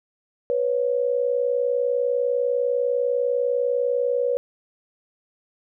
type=tone pair together; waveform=sine; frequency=490 / 550 Hz; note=B4 / C#5; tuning=-14 / -14 cents; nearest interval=major second; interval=200 cents; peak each=-21 / -24 dBFS; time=0.5-4.37 s; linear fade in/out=0 ms; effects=none